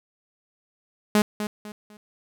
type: tone with echo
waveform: sawtooth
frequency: 210 Hz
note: G#3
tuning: 19 cents sharp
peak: -12 dBFS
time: 1.15-1.22 s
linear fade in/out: 2 ms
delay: 250 ms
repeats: 3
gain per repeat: -10 dB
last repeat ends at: 1.97 s
effects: none